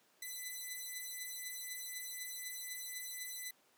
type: beating tone pair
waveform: 5% pulse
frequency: 2000 / 2004 Hz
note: B6 / B6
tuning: +21 / +25 cents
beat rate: 4 Hz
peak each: -36 / -35 dBFS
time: 0.22-3.51 s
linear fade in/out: 5 ms
effects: pink hiss -70 dBFS RMS until 3.77 s + high-pass 300 Hz 12 dB/octave